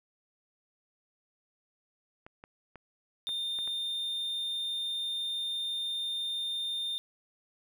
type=clicks; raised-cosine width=0.5 ms; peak=-32 dBFS; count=6; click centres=2.265 / 2.439 / 2.757 / 3.291 / 3.588 / 3.676 s
type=tone; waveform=triangle; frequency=3623 Hz; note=A7; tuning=50 cents sharp; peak=-30 dBFS; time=3.27-6.98 s; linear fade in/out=0 ms
effects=none